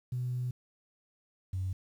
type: tone pair in turn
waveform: sine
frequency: 124.8 / 93.49 Hz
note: B2 / F#2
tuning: +19 / +18 cents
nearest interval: perfect fourth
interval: 501 cents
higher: first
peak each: -30 / -30 dBFS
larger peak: neither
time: 0.12-0.51 / 1.53-1.73 s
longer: first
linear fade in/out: 5 ms
effects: tanh soft clip ceiling -26 dBFS + 10-bit